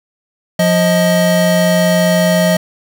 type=tone pair together; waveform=square; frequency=176.51 / 629 Hz; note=F3 / D#5; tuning=+19 / +19 cents; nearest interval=octave + minor seventh; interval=2200 cents; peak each=-13 dBFS; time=0.59-2.57 s; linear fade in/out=5 ms; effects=none